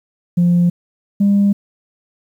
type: tone pair in turn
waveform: sine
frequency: 174.61 / 201 Hz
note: F3 / G3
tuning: 0 / +44 cents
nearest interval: major second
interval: 244 cents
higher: second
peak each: -8 / -8 dBFS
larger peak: neither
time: 0.37-0.7 / 1.2-1.53 s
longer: neither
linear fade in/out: 10 ms
effects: tanh soft clip ceiling -7 dBFS + 8-bit